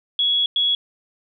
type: tone bursts at uneven times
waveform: sine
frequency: 3353 Hz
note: G#7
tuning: 16 cents sharp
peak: -16 dBFS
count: 2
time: 0.19-0.46 / 0.56-0.75 s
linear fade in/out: 2 ms
effects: none